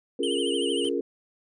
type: chord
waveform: sine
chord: Bb minor seventh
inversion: first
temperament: equal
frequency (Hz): 277.2 / 349.2 / 415.3 / 466.2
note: Db4 / F4 / Ab4 / Bb4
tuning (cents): 0 / 0 / 0 / 0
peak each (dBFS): -30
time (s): 0.19-1.01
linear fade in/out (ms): 5
type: tone with vibrato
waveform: square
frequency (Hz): 2991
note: F#7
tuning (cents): +18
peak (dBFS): -30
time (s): 0.23-0.89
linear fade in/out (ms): 2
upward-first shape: triangle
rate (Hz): 13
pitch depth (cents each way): 110
type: noise with exponential decay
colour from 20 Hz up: pink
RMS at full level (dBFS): -47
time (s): 0.84-0.97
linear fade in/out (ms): 5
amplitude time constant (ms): 28
effects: resampled to 24000 Hz